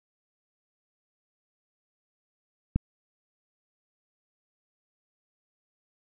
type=click; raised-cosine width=5 ms; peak=-11 dBFS; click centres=2.76 s; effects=none